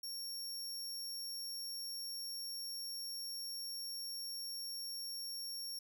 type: tone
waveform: sawtooth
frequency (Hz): 5520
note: F8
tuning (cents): -21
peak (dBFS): -39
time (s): 0.03-5.79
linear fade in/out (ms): 5
effects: none